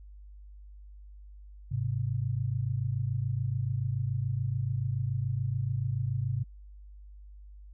sine tone pair together, 103.83 / 130.82 Hz, G#2 / C3, 0 / 0 cents, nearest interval major third, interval 400 cents, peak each -31 / -30 dBFS, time 1.71-6.44 s, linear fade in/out 10 ms, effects added 50 Hz sine -46 dBFS peak until 7.73 s

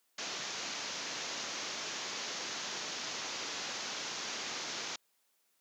white low-pass noise, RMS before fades -40 dBFS, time 0.18-4.96 s, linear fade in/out 5 ms, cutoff 6800 Hz, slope 96 dB/octave, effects white hiss -75 dBFS RMS until 5.6 s + high-pass 200 Hz 12 dB/octave

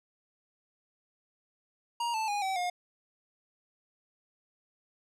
square tone with pitch steps, 943 / 879.9 / 820.9 / 766 / 714.7 Hz, A#5 / A5 / G#5 / G5 / F5, +20 / 0 / -20 / -40 / +40 cents, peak -30 dBFS, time 2-2.7 s, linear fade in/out 5 ms, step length 140 ms, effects low-pass 9000 Hz 12 dB/octave

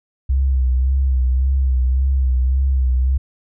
sine tone with vibrato, 65.1 Hz, C2, 8 cents flat, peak -13 dBFS, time 0.29-3.18 s, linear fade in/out 10 ms, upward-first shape sine, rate 1.8 Hz, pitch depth 56 cents each way, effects none

